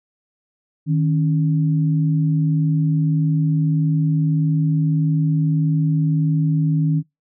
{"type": "tone pair together", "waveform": "sine", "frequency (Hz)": [155.56, 277.2], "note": ["D#3", "C#4"], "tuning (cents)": [0, 0], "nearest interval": "minor seventh", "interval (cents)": 1000, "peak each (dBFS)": [-15, -24], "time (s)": [0.86, 7.03], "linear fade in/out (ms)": 50, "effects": ["noise-tail reverb RT60 0.2 s tail -24 dB re dry"]}